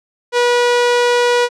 sawtooth tone, 485 Hz, B4, 31 cents flat, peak -7 dBFS, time 0.32-1.49 s, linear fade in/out 50 ms, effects low-pass 6000 Hz 12 dB/octave

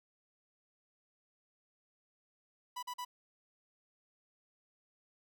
45% pulse tone bursts, 987.8 Hz, B5, in tune, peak -39 dBFS, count 3, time 2.76-3.05 s, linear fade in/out 10 ms, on 68 ms, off 43 ms, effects none

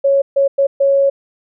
sine tone bursts at uneven times, 553 Hz, C#5, 4 cents flat, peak -9 dBFS, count 4, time 0.04-0.22 / 0.36-0.48 / 0.58-0.67 / 0.8-1.1 s, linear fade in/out 10 ms, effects none

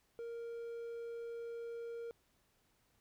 triangle tone, 466.2 Hz, A#4, in tune, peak -40 dBFS, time 0.19-2.11 s, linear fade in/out 0 ms, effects pink hiss -75 dBFS RMS until 3 s

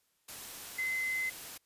sine tone in noise, 2051 Hz, C7, 35 cents flat, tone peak -31 dBFS, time 0.78-1.3 s, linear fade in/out 10 ms, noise white, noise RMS -45 dBFS, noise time 0.28-1.58 s, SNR +11 dB, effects white hiss -75 dBFS RMS until 1.65 s + resampled to 32000 Hz

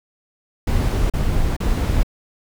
brown noise bursts, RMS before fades -18 dBFS, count 3, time 0.67-2.032 s, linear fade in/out 5 ms, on 430 ms, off 36 ms, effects none

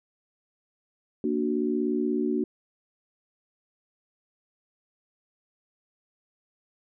sine chord, Bb augmented, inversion none, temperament equal, 233.1 / 293.7 / 370 Hz, Bb3 / D4 / F#4, 0 / 0 / 0 cents, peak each -28 dBFS, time 1.24-2.44 s, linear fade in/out 2 ms, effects none

